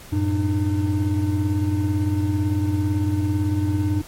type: tone cluster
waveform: triangle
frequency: 93.4 / 111.3 / 302.9 Hz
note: F#2 / A2 / D#4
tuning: +17 / +20 / -46 cents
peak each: -19 / -24 / -21 dBFS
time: 0.12-4.02 s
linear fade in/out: 10 ms
effects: pink hiss -43 dBFS RMS until 4.07 s + MP3 64 kbps